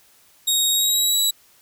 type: tone with pitch glide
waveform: 20% pulse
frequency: 3760 to 3908 Hz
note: A#7 to B7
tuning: +14 to -19 cents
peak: -11 dBFS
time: 0.47-1.31 s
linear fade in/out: 10 ms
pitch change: +67 cents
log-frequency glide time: 0.71-1.19 s
effects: white hiss -55 dBFS RMS until 1.61 s